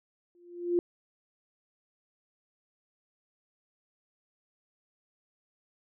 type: tone with exponential growth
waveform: sine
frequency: 349.2 Hz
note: F4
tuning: in tune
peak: -20 dBFS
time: 0.35-0.79 s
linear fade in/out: 1 ms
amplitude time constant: 94 ms
effects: none